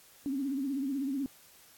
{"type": "tone with vibrato", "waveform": "sine", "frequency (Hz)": 273.3, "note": "C#4", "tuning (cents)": -24, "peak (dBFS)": -30, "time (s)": [0.26, 1.26], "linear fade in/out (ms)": 0, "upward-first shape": "sine", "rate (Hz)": 16, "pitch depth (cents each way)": 96, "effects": ["white hiss -58 dBFS RMS until 1.77 s", "AAC 64 kbps"]}